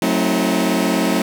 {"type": "chord", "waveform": "sawtooth", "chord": "F# diminished seventh", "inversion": "none", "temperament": "just", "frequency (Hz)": [185, 222, 266.4, 319.7], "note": ["F#3", "A3", "C4", "Eb4"], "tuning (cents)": [0, 16, 31, 47], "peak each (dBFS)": -17, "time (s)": [0.02, 1.22], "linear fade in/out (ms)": 2, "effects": []}